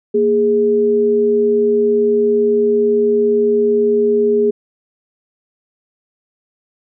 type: tone pair together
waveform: sine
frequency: 233.1 / 415.3 Hz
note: A#3 / G#4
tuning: 0 / 0 cents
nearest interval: minor seventh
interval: 1000 cents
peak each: -19 / -11 dBFS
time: 0.14-4.51 s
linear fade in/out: 10 ms
effects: none